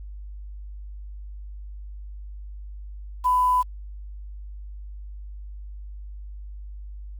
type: tone with quantisation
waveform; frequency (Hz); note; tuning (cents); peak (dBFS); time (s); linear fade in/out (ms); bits
sine; 1000; B5; +21; -17; 3.24-3.63; 20; 7
effects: added 50 Hz sine -35 dBFS peak until 7.19 s